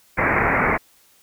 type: low-pass noise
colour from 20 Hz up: white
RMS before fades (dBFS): -19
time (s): 0.17-0.78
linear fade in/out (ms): 20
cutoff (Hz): 2300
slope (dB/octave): 96
effects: white hiss -56 dBFS RMS until 1.22 s